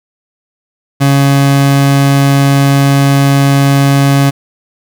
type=tone; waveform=30% pulse; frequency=139.1 Hz; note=C#3; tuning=6 cents sharp; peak=-3 dBFS; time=1-4.31 s; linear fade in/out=20 ms; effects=none